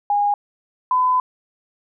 sine tone pair in turn, 819 / 1009.1 Hz, G#5 / B5, -24 / +37 cents, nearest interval major third, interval 361 cents, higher second, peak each -15 / -14 dBFS, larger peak second, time 0.1-0.34 / 0.91-1.2 s, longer second, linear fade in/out 2 ms, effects none

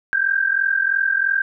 sine tone pair together, 1563 / 1606 Hz, G6 / G6, -6 / +41 cents, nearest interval unison, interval 47 cents, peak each -19 dBFS, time 0.13-1.42 s, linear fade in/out 0 ms, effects none

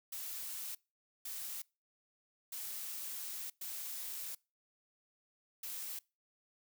blue noise bursts at uneven times, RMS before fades -43 dBFS, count 5, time 0.12-0.75 / 1.25-1.62 / 2.52-3.5 / 3.61-4.35 / 5.63-5.99 s, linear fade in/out 5 ms, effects noise-tail reverb RT60 0.3 s tail -25 dB re dry

